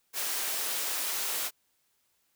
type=high-pass noise; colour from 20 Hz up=white; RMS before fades=-32 dBFS; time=0.13-1.51 s; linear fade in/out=50 ms; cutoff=390 Hz; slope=12 dB/octave; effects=white hiss -73 dBFS RMS until 2.35 s